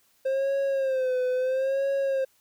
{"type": "tone with vibrato", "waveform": "triangle", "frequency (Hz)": 527, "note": "C5", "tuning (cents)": 12, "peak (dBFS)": -21, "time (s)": [0.25, 2.25], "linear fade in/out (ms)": 10, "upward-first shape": "sine", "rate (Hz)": 0.75, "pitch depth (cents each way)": 76, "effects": ["white hiss -65 dBFS RMS until 2.4 s"]}